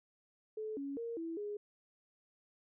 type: tone with pitch steps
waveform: sine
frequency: 433.2 / 279 / 464.6 / 329.7 / 414.1 Hz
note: A4 / C#4 / A#4 / E4 / G#4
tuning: -27 / +11 / -6 / 0 / -5 cents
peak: -38 dBFS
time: 0.57-1.57 s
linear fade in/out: 5 ms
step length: 200 ms
effects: none